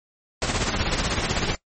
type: noise with tremolo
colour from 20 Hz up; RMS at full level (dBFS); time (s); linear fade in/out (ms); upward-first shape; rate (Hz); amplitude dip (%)
pink; -21; 0.42-1.55; 0; triangle; 16; 65
effects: noise-tail reverb RT60 0.1 s tail -20 dB re dry + MP3 32 kbps